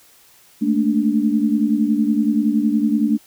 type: tone cluster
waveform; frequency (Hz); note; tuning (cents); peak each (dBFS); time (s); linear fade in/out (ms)
sine; 215.5 / 226.2 / 291.9; A3 / A3 / D4; -36 / +48 / -10; -19; 0.61-3.18; 20
effects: white hiss -51 dBFS RMS until 3.26 s